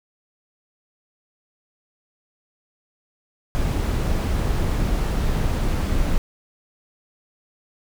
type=noise; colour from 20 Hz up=brown; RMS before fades=-21 dBFS; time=3.55-6.18 s; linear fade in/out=0 ms; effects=none